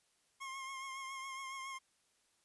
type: tone with vibrato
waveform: 25% pulse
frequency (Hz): 1073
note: C6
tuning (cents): +43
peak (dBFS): -39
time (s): 0.4-1.79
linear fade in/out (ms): 20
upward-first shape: triangle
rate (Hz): 7.2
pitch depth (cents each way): 39
effects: white hiss -75 dBFS RMS until 2.44 s + resampled to 24000 Hz